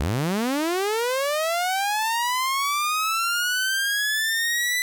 sawtooth linear sweep, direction up, 61.4 to 2000 Hz, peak -18 dBFS, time 0-4.82 s, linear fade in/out 0 ms, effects 10-bit

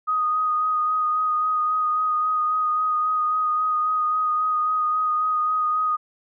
sine tone with vibrato, 1244.5 Hz, D#6, in tune, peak -19 dBFS, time 0.07-5.97 s, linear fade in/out 20 ms, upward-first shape sine, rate 3.7 Hz, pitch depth 17 cents each way, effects none

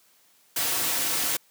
white noise with comb filter, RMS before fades -26 dBFS, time 0.56-1.37 s, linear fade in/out 5 ms, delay 4.9 ms, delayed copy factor -0.5, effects white hiss -61 dBFS RMS until 1.5 s + high-pass 150 Hz 12 dB/octave

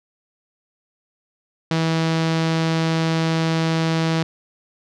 sawtooth tone with low-pass filter, 162.5 Hz, E3, 24 cents flat, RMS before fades -20 dBFS, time 1.71-4.23 s, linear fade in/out 2 ms, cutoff 4800 Hz, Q 1.4, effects none

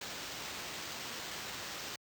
blue noise with sample-and-hold, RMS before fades -43 dBFS, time 0.01-1.96 s, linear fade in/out 5 ms, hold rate 11025 Hz, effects high-pass 60 Hz 12 dB/octave

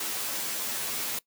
white noise with comb filter, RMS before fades -32 dBFS, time 0-1.19 s, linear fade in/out 5 ms, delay 11 ms, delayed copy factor -0.75, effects noise-tail reverb RT60 0.1 s tail -21 dB re dry + high-pass 150 Hz 12 dB/octave

